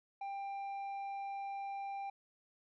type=tone with low-pass filter; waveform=square; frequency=792 Hz; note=G5; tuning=18 cents sharp; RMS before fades=-42 dBFS; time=0.21-2.1 s; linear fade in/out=5 ms; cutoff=1600 Hz; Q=1.7; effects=none